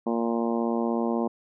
harmonic tone, 116.3 Hz, A#2, 4 cents flat, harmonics 2 / 3 / 4 / 5 / 6 / 7 / 8 / 9, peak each -26 / -30 / -32 / -34 / -36 / -37 / -38 / -39 dBFS, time 0.06-1.28 s, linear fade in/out 10 ms, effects none

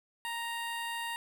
15% pulse tone with notch filter, 932.3 Hz, A#5, in tune, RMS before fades -37 dBFS, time 0.25-1.16 s, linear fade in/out 0 ms, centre 5800 Hz, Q 1.2, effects 9-bit

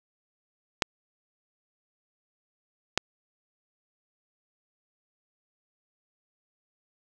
clicks, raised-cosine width 0.2 ms, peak -4 dBFS, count 2, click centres 0.822 / 2.976 s, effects none

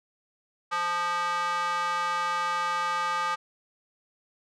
square tone with high-pass filter, 174.61 Hz, F3, in tune, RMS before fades -28 dBFS, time 0.71-3.36 s, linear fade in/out 20 ms, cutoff 1100 Hz, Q 4.7, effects low-pass 6000 Hz 12 dB/octave

